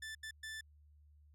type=tone bursts at uneven times; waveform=sawtooth; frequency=1760 Hz; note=A6; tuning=in tune; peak=-40 dBFS; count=3; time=0.02-0.15 / 0.23-0.31 / 0.43-0.61 s; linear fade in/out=5 ms; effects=added 74 Hz sine -61 dBFS peak until 1.34 s + low-pass 11000 Hz 12 dB/octave